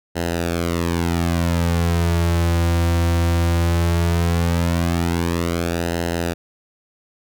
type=tone with flanger; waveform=sawtooth; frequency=85 Hz; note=F2; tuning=46 cents flat; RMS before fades=-19 dBFS; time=0.15-6.34 s; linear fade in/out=20 ms; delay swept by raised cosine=0.86 to 4.76 ms; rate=0.17 Hz; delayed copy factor=-0.75; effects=none